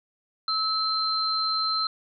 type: tone pair together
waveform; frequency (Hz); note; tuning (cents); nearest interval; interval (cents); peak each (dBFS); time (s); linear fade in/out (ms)
sine; 1298 / 4121; E6 / C8; -27 / -27; octave + minor sixth; 2000; -27 / -25; 0.48-1.87; 2
effects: none

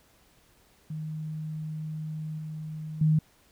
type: tone with level steps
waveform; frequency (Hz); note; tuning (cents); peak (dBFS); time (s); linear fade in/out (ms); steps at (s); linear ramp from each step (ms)
sine; 155.56; D#3; 0; -32 / -34 / -19; 0.9-3.19; 5; 2.38 / 3.01; 5
effects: pink hiss -62 dBFS RMS until 3.51 s

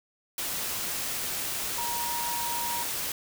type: tone in noise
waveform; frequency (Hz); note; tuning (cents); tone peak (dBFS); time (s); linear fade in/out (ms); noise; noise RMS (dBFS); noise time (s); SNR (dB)
sine; 946; A#5; +25; -32; 1.78-2.83; 2; white; -32; 0.38-3.12; -3
effects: none

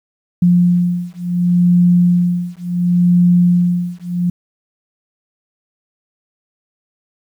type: beating tone pair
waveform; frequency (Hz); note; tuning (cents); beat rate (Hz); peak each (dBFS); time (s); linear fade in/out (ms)
sine; 176 / 176.7; F3 / F3; +14 / +21; 0.7; -13; 0.42-4.3; 5
effects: 8-bit

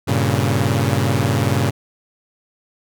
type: chord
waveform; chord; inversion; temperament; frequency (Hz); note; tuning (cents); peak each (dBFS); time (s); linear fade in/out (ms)
sawtooth; G diminished; none; equal; 98 / 116.54 / 138.59; G2 / Bb2 / Db3; 0 / 0 / 0; -16; 0.07-1.71; 20
effects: none

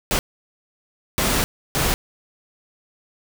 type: noise bursts at uneven times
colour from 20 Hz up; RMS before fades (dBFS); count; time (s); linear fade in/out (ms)
pink; -20; 3; 0.11-0.19 / 1.18-1.44 / 1.75-1.94; 0
effects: none

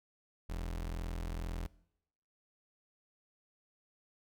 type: tone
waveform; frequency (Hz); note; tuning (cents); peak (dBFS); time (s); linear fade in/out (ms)
35% pulse; 42.16; E1; +40; -35; 0.49-1.67; 10
effects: noise-tail reverb RT60 0.8 s tail -21 dB re dry

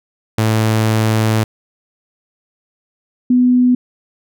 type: tone pair in turn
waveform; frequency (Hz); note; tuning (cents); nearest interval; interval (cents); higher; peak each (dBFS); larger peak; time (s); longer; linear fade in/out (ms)
sawtooth / sine; 110 / 248.8; A2 / B3; 0 / +13; octave + major second; 1413; second; -8; neither; 0.38-1.44 / 3.3-3.75; first; 5
effects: none

